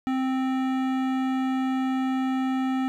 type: tone with hard clipping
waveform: sine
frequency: 261.6 Hz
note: C4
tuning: in tune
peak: -25 dBFS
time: 0.07-2.88 s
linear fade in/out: 0 ms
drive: 16 dB
effects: none